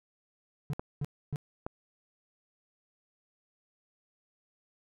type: tone bursts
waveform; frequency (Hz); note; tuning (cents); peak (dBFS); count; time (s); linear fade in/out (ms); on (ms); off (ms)
triangle; 144.3; D3; -30; -28; 3; 0.7-1.359; 0; 33; 280
type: clicks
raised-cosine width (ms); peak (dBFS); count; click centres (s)
1; -22 / -21; 2; 0.795 / 1.665
effects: none